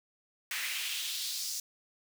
pink noise with high-pass filter sweep, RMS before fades -36 dBFS, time 0.51-1.6 s, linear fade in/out 2 ms, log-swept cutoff 1900 to 5800 Hz, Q 2.2, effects none

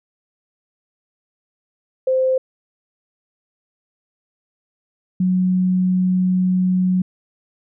sine tone pair in turn, 520 / 183.85 Hz, C5 / F#3, -11 / -11 cents, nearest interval octave + tritone, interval 1800 cents, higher first, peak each -14 dBFS, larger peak neither, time 2.07-2.38 / 5.2-7.02 s, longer second, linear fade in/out 5 ms, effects none

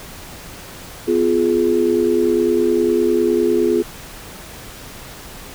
sine chord, F diminished, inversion second, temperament just, 251.4 / 349.2 / 419.1 Hz, Cb4 / F4 / Ab4, +31 / 0 / +16 cents, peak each -21 / -16 / -17 dBFS, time 1.07-3.83 s, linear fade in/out 20 ms, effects pink hiss -36 dBFS RMS until 5.54 s

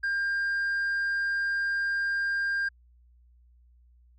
sine tone with tanh clipping, 1600 Hz, G6, 35 cents sharp, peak -26 dBFS, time 0.03-2.69 s, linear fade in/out 10 ms, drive 2 dB, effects added 60 Hz sine -56 dBFS peak until 4.18 s

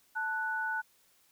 sine tone pair together, 880 / 1480 Hz, A5 / F#6, 0 / 0 cents, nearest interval major sixth, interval 900 cents, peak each -36 / -32 dBFS, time 0.15-0.82 s, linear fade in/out 20 ms, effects white hiss -67 dBFS RMS until 1.31 s

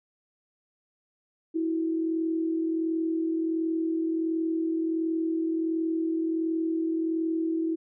sine tone pair together, 324.7 / 366.1 Hz, E4 / F#4, -26 / -18 cents, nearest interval major second, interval 208 cents, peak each -25 / -35 dBFS, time 1.54-7.76 s, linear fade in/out 20 ms, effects none

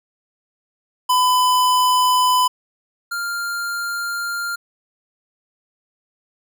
square tone pair in turn, 1004 / 1397.7 Hz, B5 / F6, +28 / +1 cents, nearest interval tritone, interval 573 cents, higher second, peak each -14 / -23 dBFS, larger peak first, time 1.09-2.48 / 3.11-4.56 s, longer second, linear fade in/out 10 ms, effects none

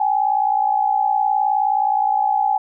sine tone pair together, 784 / 843.3 Hz, G5 / G#5, 0 / +26 cents, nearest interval minor second, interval 126 cents, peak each -19 / -17 dBFS, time 0-2.58 s, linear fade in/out 5 ms, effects none

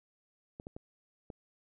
clicks, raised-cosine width 2 ms, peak -30 dBFS, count 4, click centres 0.599 / 0.669 / 0.765 / 1.302 s, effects none

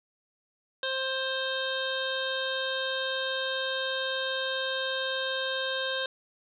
harmonic tone, 527 Hz, C5, 12 cents sharp, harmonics 1 / 2 / 3 / 5 / 6 / 7 / 8, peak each -33 / -40 / -33 / -43 / -37 / -36 / -45 dBFS, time 0.83-6.06 s, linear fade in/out 2 ms, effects none

